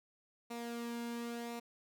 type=tone with flanger; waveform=sawtooth; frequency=235.5 Hz; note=A#3; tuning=18 cents sharp; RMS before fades=-42 dBFS; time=0.5-1.6 s; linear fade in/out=10 ms; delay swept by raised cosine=0.62 to 1.62 ms; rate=0.94 Hz; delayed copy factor=-0.5; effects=none